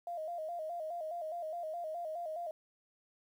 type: tone with vibrato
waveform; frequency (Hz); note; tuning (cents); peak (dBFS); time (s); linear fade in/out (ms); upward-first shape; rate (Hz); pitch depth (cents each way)
sine; 659.3; E5; 0; -37; 0.07-2.51; 2; square; 4.8; 88
effects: 11-bit